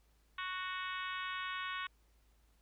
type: harmonic tone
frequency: 370 Hz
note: F#4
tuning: in tune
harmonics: 3 / 4 / 5 / 6 / 7 / 8 / 9 / 10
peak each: -42 / -44 / -46 / -48 / -49 / -50 / -51 / -52 dBFS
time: 0.38-1.87 s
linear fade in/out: 5 ms
effects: added 54 Hz sine -67 dBFS peak until 2.61 s + pink hiss -75 dBFS RMS until 2.61 s